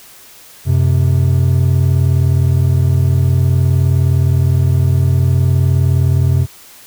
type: tone pair together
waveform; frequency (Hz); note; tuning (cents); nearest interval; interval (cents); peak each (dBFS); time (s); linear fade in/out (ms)
triangle; 91.33 / 130.81; F#2 / C3; -22 / 0; tritone; 622; -10; 0.65-6.47; 50
effects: white hiss -40 dBFS RMS until 6.86 s